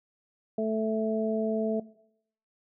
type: harmonic tone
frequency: 219.5 Hz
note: A3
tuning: 4 cents flat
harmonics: 1 / 2 / 3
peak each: -30 / -30 / -30 dBFS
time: 0.58-1.8 s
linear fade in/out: 5 ms
effects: noise-tail reverb RT60 0.7 s tail -20 dB re dry